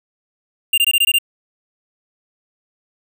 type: tone bursts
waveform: square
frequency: 2794 Hz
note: F7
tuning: in tune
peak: -12 dBFS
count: 7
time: 0.73-1.186 s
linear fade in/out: 5 ms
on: 48 ms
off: 20 ms
effects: none